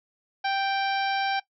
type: harmonic tone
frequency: 784 Hz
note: G5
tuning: in tune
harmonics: 1 / 2 / 3 / 4 / 5 / 6 / 7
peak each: -25 / -31 / -35 / -37 / -39 / -41 / -42 dBFS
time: 0.44-1.4 s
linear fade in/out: 10 ms
effects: noise-tail reverb RT60 0.1 s tail -18 dB re dry